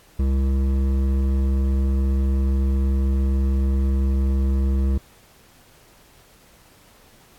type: tone with hard clipping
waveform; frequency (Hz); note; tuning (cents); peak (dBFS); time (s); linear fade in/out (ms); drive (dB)
sine; 67; C2; +42; -19; 0.19-4.98; 5; 11
effects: pink hiss -53 dBFS RMS until 7.38 s + AAC 64 kbps